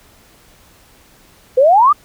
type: exponential sweep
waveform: sine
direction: up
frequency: 489.6 to 1251 Hz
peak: -6 dBFS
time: 1.57-1.93 s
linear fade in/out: 10 ms
effects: pink hiss -48 dBFS RMS until 2.04 s